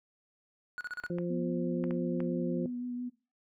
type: tone bursts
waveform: triangle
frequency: 1460 Hz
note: F#6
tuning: 24 cents flat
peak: -33 dBFS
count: 5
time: 0.78-1.064 s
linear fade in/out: 0 ms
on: 28 ms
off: 36 ms
type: clicks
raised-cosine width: 0.5 ms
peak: -28 dBFS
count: 5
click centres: 1.039 / 1.185 / 1.84 / 1.909 / 2.204 s
type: harmonic tone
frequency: 174.61 Hz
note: F3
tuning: in tune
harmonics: 1 / 2 / 3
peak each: -33 / -35 / -40 dBFS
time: 1.1-2.66 s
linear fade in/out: 2 ms
type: tone with vibrato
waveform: sine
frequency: 245.7 Hz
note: B3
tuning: 9 cents flat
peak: -34 dBFS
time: 1.29-3.1 s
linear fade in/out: 20 ms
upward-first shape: triangle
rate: 5.9 Hz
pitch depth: 19 cents each way
effects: noise-tail reverb RT60 0.3 s tail -17 dB re dry